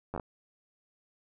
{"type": "slowing click train", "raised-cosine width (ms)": 1, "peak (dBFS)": -22, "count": 5, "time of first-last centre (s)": [0.14, 0.198], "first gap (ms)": 10, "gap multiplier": 1.25, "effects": []}